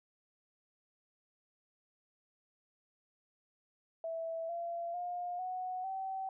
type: tone with pitch steps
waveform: sine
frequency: 657 / 682.9 / 709.9 / 737.9 / 767 Hz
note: E5 / F5 / F5 / F#5 / G5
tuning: -6 / -39 / +28 / -5 / -38 cents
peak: -36 dBFS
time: 4.04-6.29 s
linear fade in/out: 2 ms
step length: 450 ms
effects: none